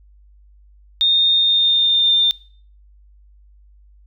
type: tone with pitch glide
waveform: sine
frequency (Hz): 3664 to 3603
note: A#7 to A7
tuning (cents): -31 to +40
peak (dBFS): -12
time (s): 1.01-2.31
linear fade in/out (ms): 0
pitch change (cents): -29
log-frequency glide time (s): 1.34-2.19
effects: noise-tail reverb RT60 0.5 s tail -21 dB re dry + added 50 Hz sine -46 dBFS peak until 4.06 s